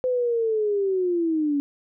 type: linear sweep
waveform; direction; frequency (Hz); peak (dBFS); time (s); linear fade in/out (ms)
sine; down; 512 to 280; -20; 0.04-1.6; 0
effects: none